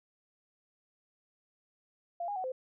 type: tone with pitch steps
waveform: sine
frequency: 691 / 817 / 746 / 516 Hz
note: F5 / G#5 / F#5 / C5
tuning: -19 / -29 / +14 / -24 cents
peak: -33 dBFS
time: 2.2-2.52 s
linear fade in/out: 5 ms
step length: 80 ms
effects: none